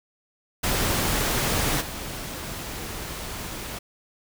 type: noise with level steps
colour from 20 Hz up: pink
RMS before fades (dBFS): -24 / -34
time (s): 0.63-3.79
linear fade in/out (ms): 10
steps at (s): 1.8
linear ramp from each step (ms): 20
effects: none